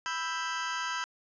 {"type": "chord", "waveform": "sawtooth", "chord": "E minor", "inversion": "second", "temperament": "just", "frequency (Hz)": [988.9, 1318.5, 1582.2], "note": ["B5", "E6", "G6"], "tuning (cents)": [2, 0, 16], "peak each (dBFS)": -32, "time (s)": [0.06, 1.04], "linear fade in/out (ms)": 0, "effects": ["resampled to 16000 Hz", "11-bit"]}